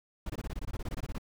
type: noise bursts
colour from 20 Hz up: brown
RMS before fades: -35 dBFS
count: 16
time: 0.26-1.183 s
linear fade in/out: 5 ms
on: 38 ms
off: 21 ms
effects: none